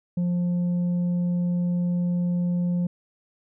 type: tone with tanh clipping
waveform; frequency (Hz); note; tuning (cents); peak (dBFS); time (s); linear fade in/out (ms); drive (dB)
triangle; 176.1; F3; +15; -22; 0.17-2.87; 5; 8
effects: none